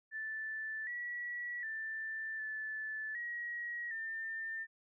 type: tone with pitch steps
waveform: sine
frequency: 1758 / 1934 / 1772 / 1745 / 1902 / 1797 Hz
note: A6 / B6 / A6 / A6 / A#6 / A6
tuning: -2 / -37 / +12 / -15 / +34 / +36 cents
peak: -38 dBFS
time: 0.11-4.67 s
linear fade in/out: 50 ms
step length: 760 ms
effects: none